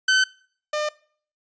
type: tone pair in turn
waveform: sawtooth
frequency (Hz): 1526 / 603.1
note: G6 / D5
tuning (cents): -47 / +46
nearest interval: octave + major third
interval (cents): 1607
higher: first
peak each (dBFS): -12 / -19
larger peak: first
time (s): 0.08-0.24 / 0.73-0.89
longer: neither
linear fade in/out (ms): 5
effects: noise-tail reverb RT60 0.5 s tail -21 dB re dry + resampled to 16000 Hz